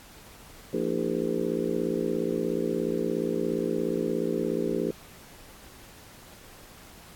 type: harmonic tone with a mistuned harmonic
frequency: 57 Hz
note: A#1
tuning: 38 cents flat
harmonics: 3 / 4 / 5 / 6 / 7 / 8 / 9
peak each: -35 / -33 / -33 / -35 / -30 / -33 / -35 dBFS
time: 0.73-4.91 s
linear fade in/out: 5 ms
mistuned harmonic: 5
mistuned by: +97 cents
effects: pink hiss -50 dBFS RMS until 7.15 s + AAC 64 kbps